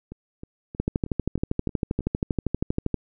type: two click trains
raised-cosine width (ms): 3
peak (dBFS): -10 / -24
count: 28 / 7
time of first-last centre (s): 0.8-2.943 / 0.12-2.007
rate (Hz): 12.6 / 3.18
effects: none